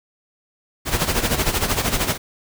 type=noise with tremolo; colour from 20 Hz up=pink; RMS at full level=-18 dBFS; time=0.85-2.18 s; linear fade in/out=50 ms; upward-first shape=sine; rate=13 Hz; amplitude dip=70%; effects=none